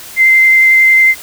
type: tone with vibrato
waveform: sine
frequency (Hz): 2080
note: C7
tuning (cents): -11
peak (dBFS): -4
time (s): 0.16-1.15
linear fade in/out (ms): 50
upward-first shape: sine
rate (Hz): 11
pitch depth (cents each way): 9
effects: white hiss -31 dBFS RMS until 1.22 s